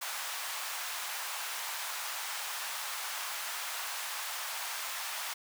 pink high-pass noise, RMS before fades -38 dBFS, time 0.01-5.34 s, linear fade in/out 10 ms, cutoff 820 Hz, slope 24 dB/octave, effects none

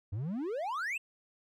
triangle exponential sweep, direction up, 91.2 to 2767 Hz, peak -31 dBFS, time 0.12-0.98 s, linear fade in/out 10 ms, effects none

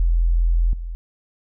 sine tone with level steps, 42.24 Hz, E1, 43 cents sharp, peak -14 / -26 dBFS, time 0-0.95 s, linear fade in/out 0 ms, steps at 0.73 s, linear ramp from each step 2 ms, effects none

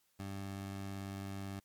20% pulse tone, 98 Hz, G2, in tune, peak -36 dBFS, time 0.19-1.6 s, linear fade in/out 10 ms, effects white hiss -75 dBFS RMS until 1.64 s + MP3 96 kbps

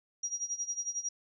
sine tone with tremolo, 5730 Hz, F8, 44 cents sharp, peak -30 dBFS, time 0.23-1.09 s, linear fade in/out 5 ms, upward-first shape sine, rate 11 Hz, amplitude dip 85%, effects none

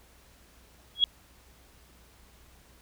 sine tone with exponential growth, 3322 Hz, G#7, in tune, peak -14 dBFS, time 0.95-1.04 s, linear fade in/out 1 ms, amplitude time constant 18 ms, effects added 61 Hz sine -59 dBFS peak until 2.81 s + pink hiss -59 dBFS RMS until 2.81 s

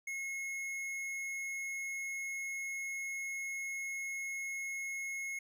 sine tone with tanh clipping, 2170 Hz, C#7, 37 cents flat, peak -39 dBFS, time 0.07-5.39 s, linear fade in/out 5 ms, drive 14 dB, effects none

